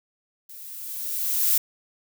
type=noise with level ramp; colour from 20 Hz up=violet; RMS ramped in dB=-43 to -19 dBFS; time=0.49-1.58 s; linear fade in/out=5 ms; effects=none

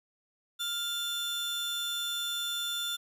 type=tone pair together; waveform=40% pulse; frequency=1400 / 3525 Hz; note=F6 / A7; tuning=+4 / +2 cents; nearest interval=octave + major third; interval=1598 cents; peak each=-38 / -31 dBFS; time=0.59-2.97 s; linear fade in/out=20 ms; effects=none

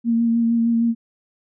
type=tone with vibrato; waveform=sine; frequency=231.6 Hz; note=A#3; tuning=11 cents flat; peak=-15 dBFS; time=0.04-0.95 s; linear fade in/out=50 ms; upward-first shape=sine; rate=6.5 Hz; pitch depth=18 cents each way; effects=none

